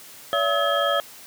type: tone cluster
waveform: sine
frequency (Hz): 570 / 672 / 1283 / 1703 / 3226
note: C#5 / E5 / E6 / G#6 / G7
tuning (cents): +48 / +33 / -47 / +43 / +49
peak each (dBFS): -24 / -25 / -24 / -29 / -27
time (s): 0.33-1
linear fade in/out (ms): 0
effects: white hiss -44 dBFS RMS until 1.26 s + high-pass 100 Hz 12 dB/octave